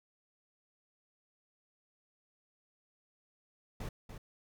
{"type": "noise with echo", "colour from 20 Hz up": "brown", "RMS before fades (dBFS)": -40, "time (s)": [3.8, 3.89], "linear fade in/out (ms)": 5, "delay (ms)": 290, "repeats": 1, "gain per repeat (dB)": -7, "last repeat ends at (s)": 4.18, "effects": []}